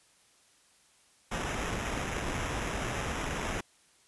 pink noise with sample-and-hold, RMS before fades -34 dBFS, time 1.31-3.61 s, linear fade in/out 10 ms, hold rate 4410 Hz, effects white hiss -64 dBFS RMS until 4.07 s + resampled to 24000 Hz

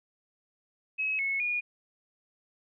sine tone with pitch steps, 2562 / 2193 / 2441 Hz, E7 / C#7 / D#7, -50 / -19 / -34 cents, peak -27 dBFS, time 0.98-1.61 s, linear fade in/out 20 ms, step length 210 ms, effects none

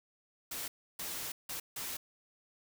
white noise bursts at uneven times, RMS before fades -40 dBFS, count 4, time 0.51-0.68 / 0.99-1.32 / 1.49-1.6 / 1.76-1.97 s, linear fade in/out 5 ms, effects none

